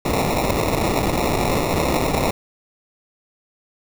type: noise with sample-and-hold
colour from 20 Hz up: violet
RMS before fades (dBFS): -20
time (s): 0.05-2.31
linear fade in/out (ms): 5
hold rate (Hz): 1575
effects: none

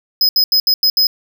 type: tone bursts at uneven times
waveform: square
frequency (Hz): 5060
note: D#8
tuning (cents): +28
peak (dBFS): -10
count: 6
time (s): 0.21-0.29 / 0.36-0.44 / 0.52-0.6 / 0.67-0.74 / 0.83-0.9 / 0.97-1.07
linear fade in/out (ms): 2
effects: none

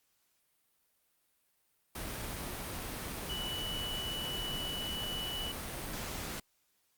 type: tone in noise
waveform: sine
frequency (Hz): 2960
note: F#7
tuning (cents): 0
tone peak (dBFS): -37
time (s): 3.29-5.52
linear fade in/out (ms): 5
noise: pink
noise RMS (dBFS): -40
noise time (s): 1.95-6.4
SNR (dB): 0
effects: white hiss -75 dBFS RMS until 6.97 s + Opus 48 kbps

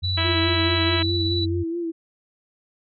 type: tone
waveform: sine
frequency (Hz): 90.6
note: F#2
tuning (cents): -36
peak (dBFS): -23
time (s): 0.02-1.64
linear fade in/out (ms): 20
type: tone with tremolo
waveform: sine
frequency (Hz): 3951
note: B7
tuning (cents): 0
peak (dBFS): -23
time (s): 0.03-1.46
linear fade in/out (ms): 20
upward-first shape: triangle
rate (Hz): 18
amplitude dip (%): 35
type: harmonic tone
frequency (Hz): 328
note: E4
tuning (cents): -9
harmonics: 1 / 2 / 3 / 4 / 5 / 6 / 7 / 8 / 9 / 10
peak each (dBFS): -32 / -32 / -32 / -32 / -32 / -32 / -32 / -32 / -32 / -32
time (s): 0.17-1.03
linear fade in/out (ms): 10
type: tone with vibrato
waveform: sine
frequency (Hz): 337.2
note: E4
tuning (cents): +39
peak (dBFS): -24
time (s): 0.24-1.92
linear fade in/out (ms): 20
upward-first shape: sine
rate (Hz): 4.7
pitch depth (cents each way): 47
effects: none

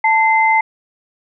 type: tone pair together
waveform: sine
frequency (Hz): 884 / 2070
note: A5 / C7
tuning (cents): +8 / -19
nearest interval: octave + minor third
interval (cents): 1473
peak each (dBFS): -12 / -14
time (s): 0.04-0.61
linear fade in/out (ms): 5
effects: none

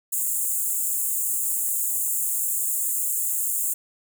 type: high-pass noise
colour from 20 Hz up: pink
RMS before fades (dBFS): -25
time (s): 0.12-3.74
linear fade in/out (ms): 10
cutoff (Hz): 7000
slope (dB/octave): 96
effects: none

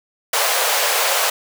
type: high-pass noise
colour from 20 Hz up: pink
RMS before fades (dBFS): -18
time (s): 0.33-1.3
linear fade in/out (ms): 5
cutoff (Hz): 480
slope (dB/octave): 48
effects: none

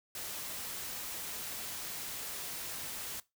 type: noise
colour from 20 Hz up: white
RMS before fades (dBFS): -41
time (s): 0.15-3.2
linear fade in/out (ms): 2
effects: noise-tail reverb RT60 0.2 s tail -19 dB re dry

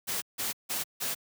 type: noise bursts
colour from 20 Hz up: white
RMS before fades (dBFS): -32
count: 4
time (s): 0.07-1.15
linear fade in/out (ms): 20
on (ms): 150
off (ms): 160
effects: high-pass 100 Hz 12 dB/octave

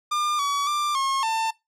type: tone with pitch steps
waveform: 45% pulse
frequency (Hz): 1202 / 1135 / 1185 / 1081 / 894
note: D6 / C#6 / D6 / C#6 / A5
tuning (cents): +40 / +41 / +15 / -44 / +27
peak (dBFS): -22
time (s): 0.11-1.51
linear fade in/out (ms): 10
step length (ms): 280
effects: noise-tail reverb RT60 0.2 s tail -21 dB re dry + low-pass 9000 Hz 12 dB/octave

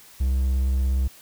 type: tone with vibrato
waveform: triangle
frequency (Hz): 65.41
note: C2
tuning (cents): 0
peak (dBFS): -17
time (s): 0.2-1.08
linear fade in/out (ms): 10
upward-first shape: sine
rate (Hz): 17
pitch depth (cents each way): 20
effects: white hiss -49 dBFS RMS until 1.21 s

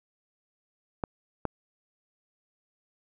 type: clicks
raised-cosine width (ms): 1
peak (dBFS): -15 / -14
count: 2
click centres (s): 1.038 / 1.453
effects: none

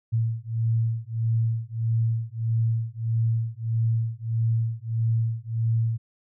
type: beating tone pair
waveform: sine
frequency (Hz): 113 / 114.6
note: A2 / A#2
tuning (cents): +47 / -29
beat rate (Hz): 1.6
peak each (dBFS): -25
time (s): 0.12-5.98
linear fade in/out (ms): 20
effects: none

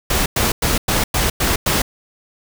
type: noise bursts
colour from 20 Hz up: pink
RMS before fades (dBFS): -17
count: 7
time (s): 0.1-1.82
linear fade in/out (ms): 5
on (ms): 160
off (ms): 100
effects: none

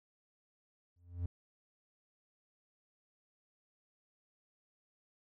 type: tone with exponential growth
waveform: triangle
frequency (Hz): 87.31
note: F2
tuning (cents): 0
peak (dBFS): -29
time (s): 0.96-1.26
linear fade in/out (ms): 5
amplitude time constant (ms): 64
effects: none

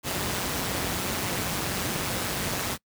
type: noise with amplitude modulation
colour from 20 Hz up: pink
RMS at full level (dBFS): -26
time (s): 0.03-2.78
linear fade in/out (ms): 50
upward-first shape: sine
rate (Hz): 188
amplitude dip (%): 55
effects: noise-tail reverb RT60 0.1 s tail -25 dB re dry + high-pass 80 Hz 12 dB/octave

